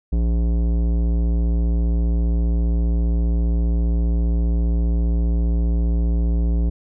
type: tone with tanh clipping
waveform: sine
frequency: 57.5 Hz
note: A#1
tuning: 23 cents flat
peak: -18 dBFS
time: 0.12-6.7 s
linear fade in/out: 10 ms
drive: 15 dB
effects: none